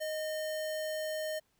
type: tone with sample-and-hold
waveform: sine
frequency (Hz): 622.3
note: D#5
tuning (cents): 0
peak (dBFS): -33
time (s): 0-1.4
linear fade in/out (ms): 20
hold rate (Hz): 2450
effects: pink hiss -74 dBFS RMS until 1.59 s